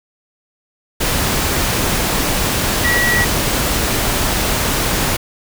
sine tone in noise, 1931 Hz, B6, 39 cents flat, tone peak -14 dBFS, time 2.84-3.25 s, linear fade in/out 10 ms, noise pink, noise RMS -17 dBFS, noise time 1-5.17 s, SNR 0 dB, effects none

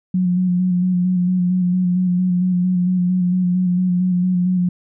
sine tone with vibrato, 180.9 Hz, F#3, 39 cents flat, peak -14 dBFS, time 0.14-4.69 s, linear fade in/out 5 ms, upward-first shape square, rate 4.4 Hz, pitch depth 25 cents each way, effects none

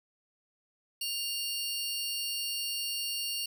sawtooth tone pair together, 2800 / 4455 Hz, F7 / C#8, +4 / +8 cents, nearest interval minor sixth, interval 804 cents, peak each -32 / -32 dBFS, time 1.01-3.46 s, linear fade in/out 5 ms, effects none

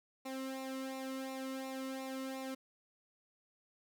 sawtooth tone with flanger, 264.6 Hz, C4, 20 cents sharp, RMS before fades -42 dBFS, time 0.25-2.55 s, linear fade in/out 10 ms, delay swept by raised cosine 0.62 to 1.23 ms, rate 2.8 Hz, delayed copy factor -0.75, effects none

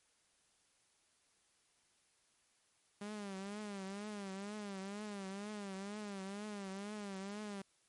sawtooth tone with vibrato, 201.2 Hz, G3, 45 cents sharp, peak -39 dBFS, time 3.01-7.62 s, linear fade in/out 5 ms, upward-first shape triangle, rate 2.1 Hz, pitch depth 110 cents each way, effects white hiss -74 dBFS RMS until 7.88 s + MP3 48 kbps

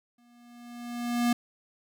square tone with exponential growth, 239.6 Hz, A#3, 48 cents sharp, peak -22 dBFS, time 0.18-1.33 s, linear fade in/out 5 ms, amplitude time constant 250 ms, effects none

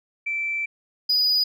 sine tone pair in turn, 2332 / 4941 Hz, D7 / D#8, -13 / -13 cents, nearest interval octave + minor second, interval 1300 cents, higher second, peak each -23 / -15 dBFS, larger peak second, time 0.26-0.66 / 1.09-1.44 s, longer first, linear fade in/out 10 ms, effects tanh soft clip ceiling -16 dBFS

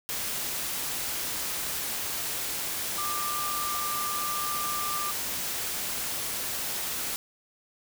sine tone in noise, 1189 Hz, D6, 21 cents sharp, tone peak -31 dBFS, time 2.98-5.11 s, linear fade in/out 0 ms, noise white, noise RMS -32 dBFS, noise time 0.09-7.16 s, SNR -2 dB, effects none

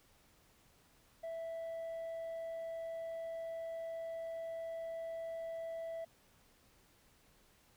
triangle tone with hard clipping, 659.3 Hz, E5, in tune, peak -39 dBFS, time 1.23-6.05 s, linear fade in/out 10 ms, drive 1 dB, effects pink hiss -68 dBFS RMS until 7.76 s

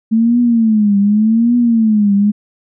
sine tone with vibrato, 220 Hz, A3, in tune, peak -8 dBFS, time 0.11-2.32 s, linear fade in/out 20 ms, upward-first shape triangle, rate 0.86 Hz, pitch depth 180 cents each way, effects none

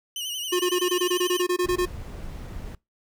sawtooth tone with vibrato, 2960 Hz, F#7, in tune, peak -26 dBFS, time 0.16-1.42 s, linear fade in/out 2 ms, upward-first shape sine, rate 11 Hz, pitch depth 72 cents each way
square tone bursts, 359 Hz, F4, 48 cents sharp, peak -21 dBFS, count 14, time 0.52-1.857 s, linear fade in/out 10 ms, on 76 ms, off 21 ms
brown noise, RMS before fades -36 dBFS, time 1.64-2.75 s, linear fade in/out 2 ms
effects noise-tail reverb RT60 0.2 s tail -22 dB re dry

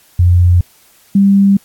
sine tone pair in turn, 88.5 / 197.76 Hz, F2 / G3, +23 / +15 cents, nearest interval octave + major second, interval 1392 cents, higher second, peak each -5 dBFS, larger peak neither, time 0.19-0.61 / 1.15-1.57 s, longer neither, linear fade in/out 5 ms, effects white hiss -48 dBFS RMS until 1.64 s + AAC 64 kbps

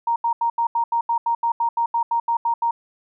sine tone bursts, 932.3 Hz, A#5, in tune, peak -17 dBFS, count 16, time 0.07-2.71 s, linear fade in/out 5 ms, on 90 ms, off 80 ms, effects none

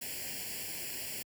white noise with comb filter, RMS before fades -40 dBFS, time 0.01-1.23 s, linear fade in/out 10 ms, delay 0.4 ms, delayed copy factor +0.9, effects high-pass 60 Hz 12 dB/octave

